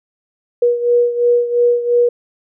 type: beating tone pair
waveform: sine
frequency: 480.3 / 483.2 Hz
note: B4 / B4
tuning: -48 / -38 cents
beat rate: 2.9 Hz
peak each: -12 / -17 dBFS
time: 0.62-2.09 s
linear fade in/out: 5 ms
effects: none